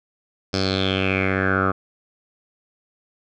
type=tone with low-pass filter sweep; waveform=10% pulse; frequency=95.4 Hz; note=G2; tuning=47 cents flat; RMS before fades=-21 dBFS; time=0.53-1.72 s; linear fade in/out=10 ms; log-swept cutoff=5100 to 1200 Hz; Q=6.3; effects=none